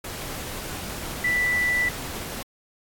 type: tone in noise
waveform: sine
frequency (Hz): 1975.5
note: B6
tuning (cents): 0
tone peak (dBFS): -20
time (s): 1.24-1.89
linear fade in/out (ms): 5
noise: pink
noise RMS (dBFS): -34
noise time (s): 0.04-2.43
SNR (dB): +11
effects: AAC 64 kbps